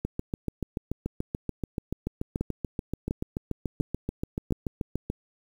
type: two click trains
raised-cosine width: 3 ms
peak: -16 / -14 dBFS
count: 36 / 4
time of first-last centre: 0.05-5.101 / 2.41-4.508 s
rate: 6.93 / 1.43 Hz
effects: 8-bit